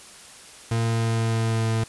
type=tone with pitch glide; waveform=40% pulse; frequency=114.6 to 112.37 Hz; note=A#2 to A2; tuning=-29 to +37 cents; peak=-20 dBFS; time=0.71-1.84 s; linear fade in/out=5 ms; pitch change=-34 cents; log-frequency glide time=0.81-1.7 s; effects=white hiss -45 dBFS RMS until 1.88 s + resampled to 24000 Hz